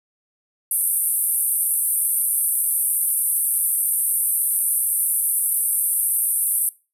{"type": "band-pass noise", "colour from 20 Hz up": "white", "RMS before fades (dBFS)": -21, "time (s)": [0.71, 6.69], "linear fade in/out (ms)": 2, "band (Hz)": [8800, 13000], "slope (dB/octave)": 96, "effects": ["noise-tail reverb RT60 0.3 s tail -21 dB re dry"]}